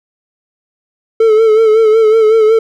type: tone with vibrato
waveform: triangle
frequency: 440 Hz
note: A4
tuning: in tune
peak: -3 dBFS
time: 1.2-2.59 s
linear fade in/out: 5 ms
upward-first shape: sine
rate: 5.4 Hz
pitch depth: 50 cents each way
effects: none